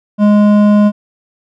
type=tone with hard clipping; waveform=sine; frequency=207.7 Hz; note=G#3; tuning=in tune; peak=-7 dBFS; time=0.18-0.92 s; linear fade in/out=50 ms; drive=10 dB; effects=none